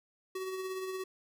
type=tone with tremolo; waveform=square; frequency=376.4 Hz; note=F#4; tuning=30 cents sharp; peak=-35 dBFS; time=0.35-1.04 s; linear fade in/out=5 ms; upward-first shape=triangle; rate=17 Hz; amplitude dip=40%; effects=none